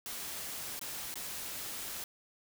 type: noise with dropouts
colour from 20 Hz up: white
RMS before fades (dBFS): -41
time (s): 0.06-2.04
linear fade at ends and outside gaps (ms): 1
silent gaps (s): 0.793-0.813 / 1.141-1.156
effects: none